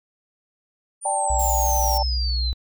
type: exponential sweep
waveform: sine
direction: down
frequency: 9397 to 3923 Hz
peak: -26 dBFS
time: 1.01-2.54 s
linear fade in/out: 50 ms
type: chord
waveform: sine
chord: D suspended fourth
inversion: none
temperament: just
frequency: 587.3 / 783.1 / 881 Hz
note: D5 / G5 / A5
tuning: 0 / -2 / +2 cents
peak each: -28 / -24 / -25 dBFS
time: 1.05-2.03 s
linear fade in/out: 5 ms
type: tone with vibrato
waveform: sine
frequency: 61.74 Hz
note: B1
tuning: in tune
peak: -21 dBFS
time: 1.3-2.53 s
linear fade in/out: 0 ms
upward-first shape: sine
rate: 12 Hz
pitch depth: 14 cents each way
type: noise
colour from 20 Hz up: violet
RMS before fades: -29 dBFS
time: 1.39-1.98 s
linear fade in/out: 5 ms
effects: none